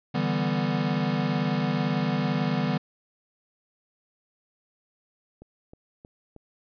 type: chord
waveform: square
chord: E minor seventh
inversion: third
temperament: equal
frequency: 146.83 / 164.81 / 196 / 246.9 Hz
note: D3 / E3 / G3 / B3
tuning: 0 / 0 / 0 / 0 cents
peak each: -30 dBFS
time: 0.14-2.78 s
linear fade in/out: 10 ms
type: click train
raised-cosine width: 2 ms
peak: -32 dBFS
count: 4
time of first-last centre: 5.42-6.363 s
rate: 3.18 Hz
effects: resampled to 11025 Hz